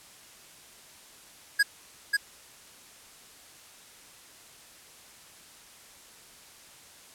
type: tone with echo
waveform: square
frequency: 1650 Hz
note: G#6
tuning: 12 cents flat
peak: -19 dBFS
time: 1.59-1.63 s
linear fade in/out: 10 ms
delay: 540 ms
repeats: 1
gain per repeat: -3 dB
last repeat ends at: 2.17 s
effects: white hiss -52 dBFS RMS until 7.14 s + low-pass 11000 Hz 12 dB/octave